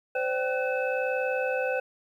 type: tone cluster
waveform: sine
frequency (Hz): 515 / 576 / 774 / 1503 / 2601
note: C5 / D5 / G5 / F#6 / E7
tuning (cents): -28 / -34 / -22 / +27 / -24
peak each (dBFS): -27 / -34 / -34 / -33 / -35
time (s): 0.15-1.8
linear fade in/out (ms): 5
effects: tanh soft clip ceiling -14 dBFS + 10-bit